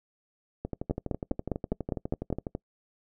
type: two click trains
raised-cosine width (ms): 2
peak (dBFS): -19 / -14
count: 24 / 8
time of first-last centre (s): 0.65-2.551 / 0.91-2.327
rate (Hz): 12.1 / 4.94
effects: noise-tail reverb RT60 0.1 s tail -24 dB re dry